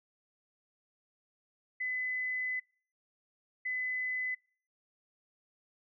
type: tone bursts at uneven times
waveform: sine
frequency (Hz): 2013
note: B6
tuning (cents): +33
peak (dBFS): -32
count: 2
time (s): 1.8-2.6 / 3.65-4.35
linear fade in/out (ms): 10
effects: noise-tail reverb RT60 0.5 s tail -26 dB re dry